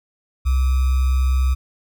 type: tone with sample-and-hold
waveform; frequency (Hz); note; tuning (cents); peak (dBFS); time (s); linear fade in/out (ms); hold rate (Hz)
sine; 65; C2; -11; -14; 0.45-1.55; 20; 1225
effects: none